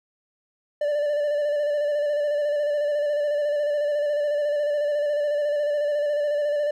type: tone with vibrato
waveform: triangle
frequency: 587.3 Hz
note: D5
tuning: in tune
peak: -19 dBFS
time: 0.81-6.71 s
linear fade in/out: 5 ms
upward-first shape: square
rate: 14 Hz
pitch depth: 26 cents each way
effects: none